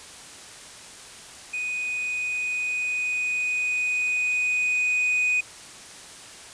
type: tone with level ramp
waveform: triangle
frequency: 2489 Hz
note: D#7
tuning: in tune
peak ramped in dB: -25 to -18 dBFS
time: 1.53-5.41 s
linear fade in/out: 10 ms
effects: white hiss -43 dBFS RMS until 6.53 s + resampled to 22050 Hz